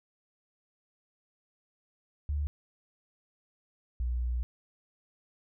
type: tone pair in turn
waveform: sine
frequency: 73 / 60.69 Hz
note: D2 / B1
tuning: -10 / -30 cents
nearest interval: minor third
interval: 320 cents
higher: first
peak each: -28 dBFS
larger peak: neither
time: 2.29-2.47 / 4-4.43 s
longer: second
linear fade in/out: 0 ms
effects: none